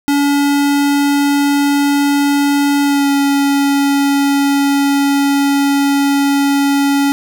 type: tone with pitch glide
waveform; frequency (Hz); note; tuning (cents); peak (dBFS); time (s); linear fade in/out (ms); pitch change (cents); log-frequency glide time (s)
square; 284.6 to 280.4; C#4 to C#4; +46 to +20; -11; 0.08-7.12; 0; -26; 2.83-3.09
effects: none